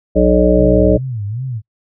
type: harmonic tone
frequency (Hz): 61.2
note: B1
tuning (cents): -15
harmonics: 1 / 3 / 5 / 7 / 9 / 10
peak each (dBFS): -15 / -15 / -15 / -15 / -15 / -15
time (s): 0.15-0.98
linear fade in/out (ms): 20
type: tone with vibrato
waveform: sine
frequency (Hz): 115.4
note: A#2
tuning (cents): -17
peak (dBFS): -19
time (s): 0.55-1.62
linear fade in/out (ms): 50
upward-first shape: sine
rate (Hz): 2.5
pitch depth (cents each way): 240
effects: noise-tail reverb RT60 0.1 s tail -26 dB re dry